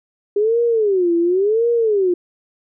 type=tone with vibrato; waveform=sine; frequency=400 Hz; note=G4; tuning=35 cents sharp; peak=-13 dBFS; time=0.36-2.14 s; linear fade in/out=5 ms; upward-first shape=sine; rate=0.93 Hz; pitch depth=290 cents each way; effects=none